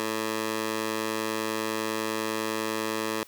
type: tone with high-pass filter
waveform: 15% pulse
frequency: 110 Hz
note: A2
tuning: in tune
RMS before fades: -30 dBFS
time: 0-3.23 s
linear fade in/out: 0 ms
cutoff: 390 Hz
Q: 0.66
effects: white hiss -53 dBFS RMS until 3.27 s